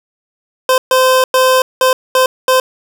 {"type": "tone bursts at uneven times", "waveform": "25% pulse", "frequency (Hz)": 516, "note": "C5", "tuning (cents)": -24, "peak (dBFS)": -4, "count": 6, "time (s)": [[0.69, 0.78], [0.91, 1.24], [1.34, 1.62], [1.81, 1.93], [2.15, 2.26], [2.48, 2.6]], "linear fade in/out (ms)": 2, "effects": []}